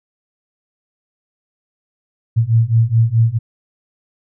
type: beating tone pair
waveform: sine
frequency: 111.9 / 116.6 Hz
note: A2 / A#2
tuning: +30 / +1 cents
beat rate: 4.7 Hz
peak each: -14 / -13 dBFS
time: 2.36-3.39 s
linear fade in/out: 20 ms
effects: none